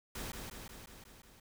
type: noise with echo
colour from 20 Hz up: pink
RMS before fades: -42 dBFS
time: 0.15-0.32 s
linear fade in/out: 5 ms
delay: 180 ms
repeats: 6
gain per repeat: -3 dB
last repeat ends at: 1.4 s
effects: none

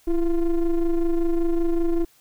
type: ring-modulated tone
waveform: triangle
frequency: 174.61 Hz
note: F3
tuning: in tune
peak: -13 dBFS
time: 0.07-2.05 s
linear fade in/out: 10 ms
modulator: 162 Hz
effects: white hiss -58 dBFS RMS until 2.2 s

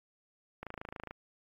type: click train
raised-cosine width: 0.5 ms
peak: -26 dBFS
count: 14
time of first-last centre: 0.63-1.11 s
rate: 27.1 Hz
effects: AAC 32 kbps

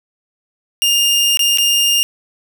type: tone with dropouts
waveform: sawtooth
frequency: 2816 Hz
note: F7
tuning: 14 cents sharp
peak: -8 dBFS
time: 0.82-2.03 s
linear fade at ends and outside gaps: 0 ms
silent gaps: 1.372-1.393 / 1.574-1.584 s
effects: 7-bit

